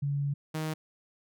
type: tone pair in turn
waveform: sine / sawtooth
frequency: 141.9 / 156.63 Hz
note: C#3 / D#3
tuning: +41 / +12 cents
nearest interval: major second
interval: 171 cents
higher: second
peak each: -27 / -27 dBFS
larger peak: neither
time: 0.02-0.34 / 0.54-0.74 s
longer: first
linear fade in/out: 10 ms
effects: none